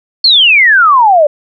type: exponential sweep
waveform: sine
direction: down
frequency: 4435 to 570 Hz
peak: -3 dBFS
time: 0.24-1.27 s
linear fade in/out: 5 ms
effects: none